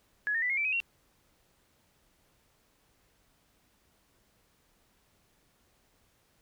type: tone with pitch steps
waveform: sine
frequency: 1687 / 1829.1 / 1983.1 / 2150 / 2331 / 2528 / 2741 Hz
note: G#6 / A#6 / B6 / C7 / D7 / D#7 / F7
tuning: +27 / -33 / +7 / +47 / -14 / +27 / -33 cents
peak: -27 dBFS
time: 0.27-0.802 s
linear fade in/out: 0 ms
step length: 76 ms
effects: pink hiss -69 dBFS RMS until 6.41 s

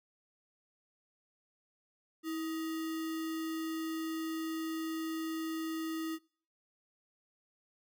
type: tone with sample-and-hold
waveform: sine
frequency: 322.5 Hz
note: E4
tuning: 38 cents flat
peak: -34 dBFS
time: 2.23-6.19 s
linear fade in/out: 50 ms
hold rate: 1575 Hz
effects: noise-tail reverb RT60 0.5 s tail -24 dB re dry

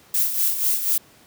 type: noise with tremolo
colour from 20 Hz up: violet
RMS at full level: -19 dBFS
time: 0.14-0.98 s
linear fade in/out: 5 ms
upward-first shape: sine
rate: 4.1 Hz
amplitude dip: 60%
effects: pink hiss -52 dBFS RMS until 1.26 s + high-pass 100 Hz 12 dB/octave

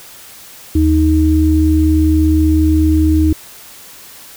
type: tone pair together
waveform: sine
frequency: 77.78 / 312.7 Hz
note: D#2 / D#4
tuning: 0 / +9 cents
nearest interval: 2 octaves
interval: 2409 cents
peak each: -11 dBFS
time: 0.75-3.33 s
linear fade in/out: 5 ms
effects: white hiss -37 dBFS RMS until 4.36 s

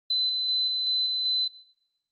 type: tone with tremolo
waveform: sine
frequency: 4030 Hz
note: B7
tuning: 34 cents sharp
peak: -22 dBFS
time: 0.1-1.48 s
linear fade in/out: 5 ms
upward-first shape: square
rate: 2.6 Hz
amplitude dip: 25%
effects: noise-tail reverb RT60 0.9 s tail -21 dB re dry + Opus 32 kbps

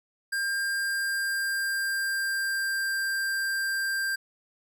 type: tone with pitch glide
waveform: square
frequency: 1599 to 1584.3 Hz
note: G6 to G6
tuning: +34 to +18 cents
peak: -27 dBFS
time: 0.32-4.16 s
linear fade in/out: 10 ms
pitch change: -16 cents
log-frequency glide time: 0.7-2.9 s
effects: none

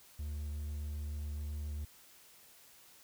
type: tone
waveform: triangle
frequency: 74.4 Hz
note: D2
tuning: 23 cents sharp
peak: -35 dBFS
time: 0.19-1.85 s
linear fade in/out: 5 ms
effects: white hiss -60 dBFS RMS until 3.03 s

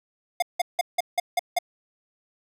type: tone bursts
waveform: square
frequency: 710 Hz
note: F5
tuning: 28 cents sharp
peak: -20 dBFS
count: 7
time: 0.4-1.588 s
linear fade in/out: 5 ms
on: 24 ms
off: 170 ms
effects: resampled to 32000 Hz

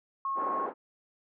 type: tone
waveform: sine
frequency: 1087 Hz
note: C#6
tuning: 34 cents flat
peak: -29 dBFS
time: 0.25-0.66 s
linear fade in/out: 2 ms
type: band-pass noise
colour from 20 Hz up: pink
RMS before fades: -37 dBFS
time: 0.35-0.74 s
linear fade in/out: 50 ms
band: 310 to 1200 Hz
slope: 24 dB/octave
effects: none

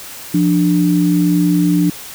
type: tone pair together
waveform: sine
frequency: 174.61 / 296.1 Hz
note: F3 / D4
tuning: 0 / +14 cents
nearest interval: major sixth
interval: 914 cents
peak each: -13 dBFS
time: 0.34-1.9 s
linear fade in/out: 5 ms
effects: white hiss -32 dBFS RMS until 2.14 s

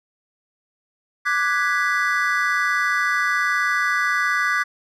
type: chord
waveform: triangle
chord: G# half-diminished seventh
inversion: second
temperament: equal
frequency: 1174.7 / 1480 / 1661.2 / 1975.5 Hz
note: D6 / F#6 / G#6 / B6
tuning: 0 / 0 / 0 / 0 cents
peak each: -22 dBFS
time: 1.25-4.64 s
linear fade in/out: 20 ms
effects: none

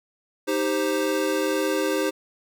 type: chord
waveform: square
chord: C minor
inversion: first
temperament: equal with one note detuned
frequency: 311.1 / 393.1 / 523.3 Hz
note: Eb4 / G4 / C5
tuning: 0 / +5 / 0 cents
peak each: -27 dBFS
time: 0.47-2.11 s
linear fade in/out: 20 ms
effects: none

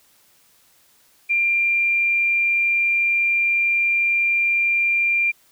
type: tone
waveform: sine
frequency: 2383 Hz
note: D7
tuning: 25 cents sharp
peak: -16 dBFS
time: 1.29-5.32 s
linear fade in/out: 20 ms
effects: white hiss -57 dBFS RMS until 5.51 s

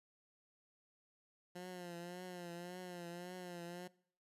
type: tone with vibrato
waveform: 15% pulse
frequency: 177 Hz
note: F3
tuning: 23 cents sharp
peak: -40 dBFS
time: 1.55-3.88 s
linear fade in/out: 10 ms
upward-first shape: triangle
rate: 1.8 Hz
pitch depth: 65 cents each way
effects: noise-tail reverb RT60 0.6 s tail -22 dB re dry + resampled to 32000 Hz

